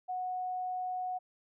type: tone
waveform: sine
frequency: 735 Hz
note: F#5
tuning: 12 cents flat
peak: -33 dBFS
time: 0.08-1.19 s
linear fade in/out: 20 ms
effects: none

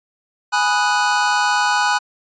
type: chord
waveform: square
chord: G# minor seventh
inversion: none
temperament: equal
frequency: 830.6 / 987.8 / 1244.5 / 1480 Hz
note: G#5 / B5 / D#6 / F#6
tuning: 0 / 0 / 0 / 0 cents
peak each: -20 / -22 / -25 / -20 dBFS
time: 0.52-1.99 s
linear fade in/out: 20 ms
effects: resampled to 16000 Hz

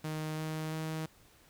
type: tone with pitch steps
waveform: sawtooth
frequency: 155.56 / 156.91 / 158.28 Hz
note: D#3 / D#3 / D#3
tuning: 0 / +15 / +30 cents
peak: -31 dBFS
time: 0.04-1.06 s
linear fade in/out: 5 ms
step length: 340 ms
effects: pink hiss -62 dBFS RMS until 1.49 s

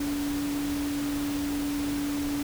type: tone in noise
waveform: sine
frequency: 287.5 Hz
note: D4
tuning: 37 cents flat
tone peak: -27 dBFS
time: 0-2.43 s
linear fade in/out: 5 ms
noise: pink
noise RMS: -37 dBFS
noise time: 0-2.43 s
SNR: +7 dB
effects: none

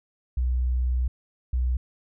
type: tone pair in turn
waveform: sine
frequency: 62.3 / 62.3 Hz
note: B1 / B1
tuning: +16 / +16 cents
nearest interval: unison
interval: 0 cents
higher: neither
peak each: -21 dBFS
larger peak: neither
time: 0.37-1.08 / 1.53-1.77 s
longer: first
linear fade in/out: 5 ms
effects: none

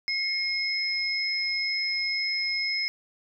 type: tone pair together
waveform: sine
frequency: 2158 / 5128 Hz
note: C#7 / E8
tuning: -47 / -49 cents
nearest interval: octave + minor third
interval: 1498 cents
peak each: -28 dBFS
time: 0.08-2.88 s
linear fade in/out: 0 ms
effects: none

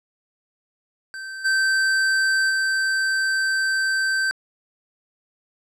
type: tone with level steps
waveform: square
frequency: 1553 Hz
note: G6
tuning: 17 cents flat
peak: -32 / -18 / -20 dBFS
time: 1.14-4.31 s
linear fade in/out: 0 ms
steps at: 1.44 / 2.49 s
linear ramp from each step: 20 ms
effects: low-pass 8000 Hz 12 dB/octave

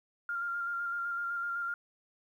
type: tone with vibrato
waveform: sine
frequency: 1395 Hz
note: F6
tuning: 2 cents flat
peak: -32 dBFS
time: 0.29-1.74 s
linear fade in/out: 2 ms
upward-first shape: square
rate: 7.9 Hz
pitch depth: 17 cents each way
effects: 11-bit

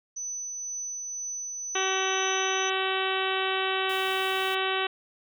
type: tone with tremolo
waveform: sine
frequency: 6000 Hz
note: F#8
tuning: 23 cents sharp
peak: -31 dBFS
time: 0.16-2.7 s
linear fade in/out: 10 ms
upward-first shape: triangle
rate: 2 Hz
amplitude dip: 25%
type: harmonic tone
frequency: 380.7 Hz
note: F#4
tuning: 49 cents sharp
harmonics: 1 / 2 / 3 / 4 / 5 / 6 / 7 / 8 / 9 / 10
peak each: -31 / -33 / -33 / -34 / -36 / -38 / -34 / -34 / -39 / -38 dBFS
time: 1.75-4.87 s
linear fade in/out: 5 ms
type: noise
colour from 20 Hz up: white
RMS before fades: -45 dBFS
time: 3.89-4.55 s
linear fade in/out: 5 ms
effects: none

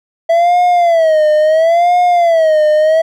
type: tone with vibrato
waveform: triangle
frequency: 659.3 Hz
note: E5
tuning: in tune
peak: -5 dBFS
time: 0.29-3.02 s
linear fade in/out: 10 ms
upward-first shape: sine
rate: 0.73 Hz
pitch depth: 140 cents each way
effects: none

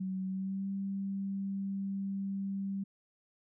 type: tone with pitch glide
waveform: sine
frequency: 188.5 to 195.94 Hz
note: F#3 to G3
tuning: +32 to -1 cents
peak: -33 dBFS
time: 0-2.84 s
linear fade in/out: 10 ms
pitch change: +67 cents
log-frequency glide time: 0.27-0.68 s
effects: none

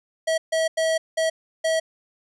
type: tone bursts at uneven times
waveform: square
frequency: 645 Hz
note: E5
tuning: 38 cents flat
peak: -20 dBFS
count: 5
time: 0.27-0.38 / 0.52-0.68 / 0.77-0.98 / 1.17-1.3 / 1.64-1.8 s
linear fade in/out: 10 ms
effects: resampled to 24000 Hz + 10-bit

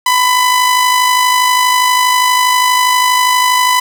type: tone with amplitude modulation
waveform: sawtooth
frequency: 1000 Hz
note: B5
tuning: 21 cents sharp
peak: -3 dBFS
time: 0.06-3.8 s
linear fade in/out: 5 ms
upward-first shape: sine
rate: 52.4 Hz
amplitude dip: 40%
effects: none

